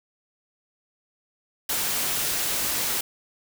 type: noise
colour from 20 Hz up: white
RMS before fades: -26 dBFS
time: 1.69-3.01 s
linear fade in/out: 5 ms
effects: none